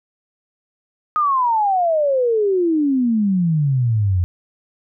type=exponential sweep; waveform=sine; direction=down; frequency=1256 to 86.1 Hz; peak=-14 dBFS; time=1.16-4.24 s; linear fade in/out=0 ms; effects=none